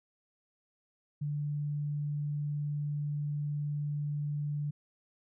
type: tone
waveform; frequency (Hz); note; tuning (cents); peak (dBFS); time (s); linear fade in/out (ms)
sine; 146.83; D3; 0; -31; 1.21-4.71; 10
effects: none